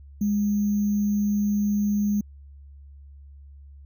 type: tone with sample-and-hold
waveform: sine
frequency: 205.7 Hz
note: G#3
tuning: 16 cents flat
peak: -20 dBFS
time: 0.21-2.21 s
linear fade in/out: 5 ms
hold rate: 6300 Hz
effects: added 70 Hz sine -43 dBFS peak until 3.85 s